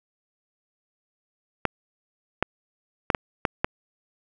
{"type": "clicks", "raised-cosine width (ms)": 0.5, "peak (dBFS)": -5, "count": 6, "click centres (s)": [1.653, 2.426, 3.102, 3.148, 3.452, 3.645], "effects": []}